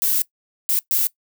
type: noise bursts at uneven times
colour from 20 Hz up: violet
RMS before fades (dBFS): -19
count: 3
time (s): 0.02-0.22 / 0.69-0.79 / 0.91-1.07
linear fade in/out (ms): 0
effects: noise-tail reverb RT60 0.1 s tail -20 dB re dry